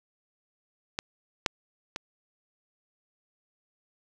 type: clicks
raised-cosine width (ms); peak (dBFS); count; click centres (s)
0.2; -12 / -6 / -16; 3; 0.989 / 1.462 / 1.961
effects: none